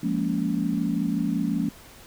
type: chord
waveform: sine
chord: Bb minor seventh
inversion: second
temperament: equal with one note detuned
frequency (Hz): 174.61 / 207.7 / 233.1 / 281.5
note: F3 / Ab3 / Bb3 / Db4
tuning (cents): 0 / 0 / 0 / +27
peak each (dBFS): -28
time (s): 0.03-1.69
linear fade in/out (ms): 5
effects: pink hiss -48 dBFS RMS until 2.06 s